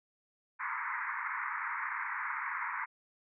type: band-pass noise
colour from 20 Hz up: pink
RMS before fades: -37 dBFS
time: 0.59-2.86 s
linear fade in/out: 20 ms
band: 910 to 2200 Hz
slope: 96 dB/octave
effects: none